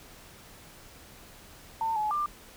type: tone with pitch steps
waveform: sine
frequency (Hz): 898 / 851 / 1190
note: A5 / G#5 / D6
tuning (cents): +35 / +42 / +22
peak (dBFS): -26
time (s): 1.81-2.26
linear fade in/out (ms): 2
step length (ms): 150
effects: pink hiss -51 dBFS RMS until 2.56 s